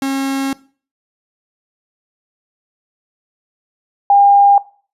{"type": "tone pair in turn", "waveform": ["45% pulse", "sine"], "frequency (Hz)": [271.2, 804.3], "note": ["C#4", "G5"], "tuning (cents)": [-38, 44], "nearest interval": "octave + perfect fifth", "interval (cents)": 1882, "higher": "second", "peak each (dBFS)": [-16, -6], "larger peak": "second", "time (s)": [[0.02, 0.53], [4.1, 4.58]], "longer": "first", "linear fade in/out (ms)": 2, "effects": ["noise-tail reverb RT60 0.4 s tail -19 dB re dry", "resampled to 32000 Hz"]}